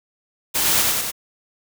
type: noise with echo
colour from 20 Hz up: white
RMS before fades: -20 dBFS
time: 0.54-0.83 s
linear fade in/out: 20 ms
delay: 96 ms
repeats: 3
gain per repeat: -2 dB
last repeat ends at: 1.118 s
effects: none